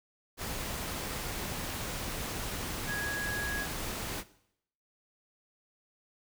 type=tone in noise; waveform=sine; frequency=1661.2 Hz; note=G#6; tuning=in tune; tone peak=-33 dBFS; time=2.86-3.67 s; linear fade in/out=50 ms; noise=pink; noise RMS=-37 dBFS; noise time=0.37-4.24 s; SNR=+1 dB; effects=noise-tail reverb RT60 0.7 s tail -17 dB re dry